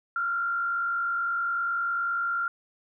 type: tone with frequency modulation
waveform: sine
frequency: 1386 Hz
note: F6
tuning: 14 cents flat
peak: -25 dBFS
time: 0.16-2.48 s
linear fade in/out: 2 ms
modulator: 49.7 Hz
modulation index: 0.61
effects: none